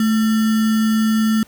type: tone with sample-and-hold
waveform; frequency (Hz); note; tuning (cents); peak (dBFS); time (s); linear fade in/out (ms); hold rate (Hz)
sine; 219.2; A3; -6; -13; 0-1.43; 2; 1575
effects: pink hiss -50 dBFS RMS until 1.47 s